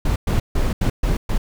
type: noise bursts at uneven times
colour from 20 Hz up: brown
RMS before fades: -18 dBFS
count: 6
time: 0.05-0.16 / 0.27-0.4 / 0.55-0.73 / 0.81-0.9 / 1.03-1.17 / 1.29-1.38 s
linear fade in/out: 5 ms
effects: none